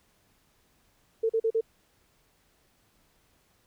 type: tone bursts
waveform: sine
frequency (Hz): 449.8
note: A4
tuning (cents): +38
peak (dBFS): -22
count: 4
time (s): 1.23-1.61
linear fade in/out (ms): 10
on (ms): 65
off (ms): 40
effects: pink hiss -67 dBFS RMS until 3.66 s